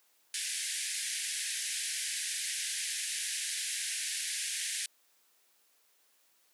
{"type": "band-pass noise", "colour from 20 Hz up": "white", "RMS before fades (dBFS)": -36, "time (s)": [0.34, 4.86], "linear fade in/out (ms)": 2, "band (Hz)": [1600, 11000], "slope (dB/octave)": 96, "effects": ["white hiss -69 dBFS RMS until 6.53 s", "high-pass 300 Hz 12 dB/octave"]}